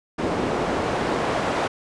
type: noise with band-pass filter sweep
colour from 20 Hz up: pink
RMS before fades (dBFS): -24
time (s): 0.18-1.68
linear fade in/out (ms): 10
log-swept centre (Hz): 400 to 710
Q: 0.75
effects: resampled to 22050 Hz